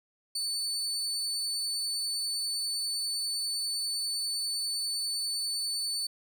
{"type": "tone", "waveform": "30% pulse", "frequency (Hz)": 4495, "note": "C#8", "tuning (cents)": 23, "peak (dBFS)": -27, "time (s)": [0.35, 6.07], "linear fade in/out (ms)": 5, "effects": []}